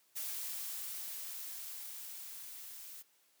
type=noise with level ramp; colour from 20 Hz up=blue; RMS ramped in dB=-40 to -50 dBFS; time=0.15-3.03 s; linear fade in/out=20 ms; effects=white hiss -71 dBFS RMS until 3.4 s + high-pass 200 Hz 12 dB/octave